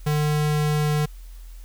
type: tone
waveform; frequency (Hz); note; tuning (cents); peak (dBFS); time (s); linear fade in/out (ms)
square; 150.1; D3; +38; -20; 0.06-1.06; 10
effects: added 42 Hz sine -37 dBFS peak until 1.64 s + white hiss -55 dBFS RMS until 1.64 s